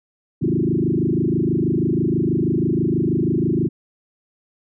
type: tone with frequency modulation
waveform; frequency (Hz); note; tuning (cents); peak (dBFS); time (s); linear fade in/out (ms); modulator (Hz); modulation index
sine; 246.9; B3; 0; -16; 0.41-3.69; 20; 26.2; 4.7
effects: none